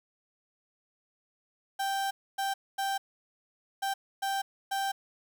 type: tone bursts at uneven times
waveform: 35% pulse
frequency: 784 Hz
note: G5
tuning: in tune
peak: -27 dBFS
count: 6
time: 1.79-2.11 / 2.38-2.54 / 2.78-2.98 / 3.82-3.94 / 4.22-4.42 / 4.71-4.92 s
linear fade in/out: 10 ms
effects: 10-bit